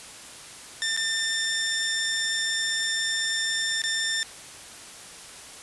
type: tone with dropouts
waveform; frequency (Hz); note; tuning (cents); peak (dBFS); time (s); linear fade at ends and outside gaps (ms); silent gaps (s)
15% pulse; 1794; A6; +33; -18; 0.82-4.23; 0; 0.965-0.974 / 3.818-3.838
effects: white hiss -43 dBFS RMS until 5.62 s + resampled to 24000 Hz